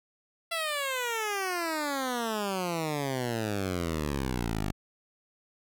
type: exponential sweep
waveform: 10% pulse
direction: down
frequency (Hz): 678 to 49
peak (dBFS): -21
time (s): 0.51-4.72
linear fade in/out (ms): 10
effects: none